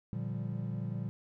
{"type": "chord", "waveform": "triangle", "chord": "G minor seventh", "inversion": "first", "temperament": "equal", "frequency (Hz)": [116.54, 146.83, 174.61, 196], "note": ["Bb2", "D3", "F3", "G3"], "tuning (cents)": [0, 0, 0, 0], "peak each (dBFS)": [-35, -39, -39, -39], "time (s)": [0.13, 1.09], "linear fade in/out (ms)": 0, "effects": []}